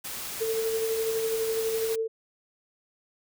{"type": "noise", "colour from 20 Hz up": "white", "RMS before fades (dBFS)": -36, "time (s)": [0.04, 1.96], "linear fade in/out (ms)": 10}
{"type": "tone with tremolo", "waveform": "sine", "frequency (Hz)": 447.3, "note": "A4", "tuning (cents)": 28, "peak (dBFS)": -24, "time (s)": [0.4, 2.08], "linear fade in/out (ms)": 20, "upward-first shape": "sine", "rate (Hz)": 12, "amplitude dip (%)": 35}
{"effects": []}